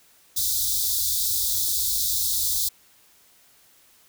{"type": "band-stop noise", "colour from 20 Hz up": "white", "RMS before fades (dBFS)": -24, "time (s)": [0.36, 2.69], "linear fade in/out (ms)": 10, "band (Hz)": [110, 3500], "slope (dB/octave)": 96, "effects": ["white hiss -57 dBFS RMS until 4.08 s"]}